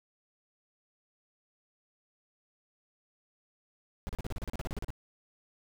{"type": "noise bursts", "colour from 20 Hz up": "brown", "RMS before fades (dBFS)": -35, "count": 15, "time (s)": [4.07, 4.904], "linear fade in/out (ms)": 0, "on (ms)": 22, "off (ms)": 36, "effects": []}